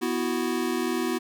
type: chord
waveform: square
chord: B suspended fourth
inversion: none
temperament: equal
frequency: 246.9 / 329.6 / 370 Hz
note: B3 / E4 / F#4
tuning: 0 / 0 / 0 cents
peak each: -30 dBFS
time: 0.01-1.19 s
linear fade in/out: 20 ms
effects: none